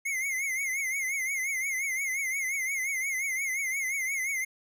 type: tone with vibrato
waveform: square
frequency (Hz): 2132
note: C7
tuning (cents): +32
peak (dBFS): -29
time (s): 0.05-4.45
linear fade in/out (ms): 10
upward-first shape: triangle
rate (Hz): 5.7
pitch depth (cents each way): 110
effects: none